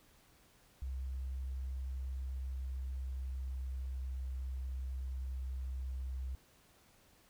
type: tone with pitch glide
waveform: sine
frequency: 65.41 to 64.88 Hz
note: C2 to C2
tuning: 0 to -14 cents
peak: -37 dBFS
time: 0.82-6.35 s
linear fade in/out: 0 ms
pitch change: -14 cents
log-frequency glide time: 1.92-4.18 s
effects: pink hiss -66 dBFS RMS until 7.29 s